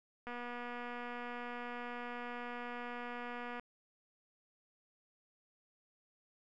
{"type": "click train", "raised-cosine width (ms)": 0.5, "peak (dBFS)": -30, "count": 806, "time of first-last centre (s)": [0.27, 3.596], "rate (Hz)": 242, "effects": []}